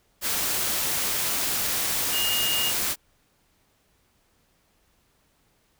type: tone in noise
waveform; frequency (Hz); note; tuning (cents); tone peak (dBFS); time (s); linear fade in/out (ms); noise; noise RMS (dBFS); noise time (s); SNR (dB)
sine; 2848; F7; +33; -25; 2.11-2.73; 50; white; -26; 0.21-2.96; -2
effects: pink hiss -66 dBFS RMS until 5.79 s